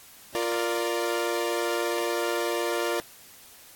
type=chord; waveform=sawtooth; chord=Bb major; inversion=second; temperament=equal; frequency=349.2 / 466.2 / 587.3 Hz; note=F4 / Bb4 / D5; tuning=0 / 0 / 0 cents; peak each=-25 / -26 / -27 dBFS; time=0.35-3 s; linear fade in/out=0 ms; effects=white hiss -50 dBFS RMS until 3.75 s + AAC 64 kbps